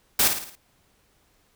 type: noise with echo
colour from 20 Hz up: white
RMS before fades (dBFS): -19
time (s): 0.19-0.28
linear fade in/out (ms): 5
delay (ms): 55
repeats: 5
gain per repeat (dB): -6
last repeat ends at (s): 0.555
effects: pink hiss -64 dBFS RMS until 1.55 s